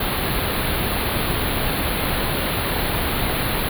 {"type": "band-stop noise", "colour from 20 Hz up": "pink", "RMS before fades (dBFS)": -22, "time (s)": [0, 3.69], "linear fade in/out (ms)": 5, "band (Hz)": [4400, 10000], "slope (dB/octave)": 96, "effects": []}